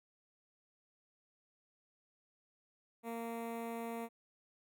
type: tone with notch filter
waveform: 15% pulse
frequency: 230.9 Hz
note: A#3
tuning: 16 cents flat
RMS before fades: -42 dBFS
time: 3.03-4.09 s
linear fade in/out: 50 ms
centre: 4900 Hz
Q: 0.55
effects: none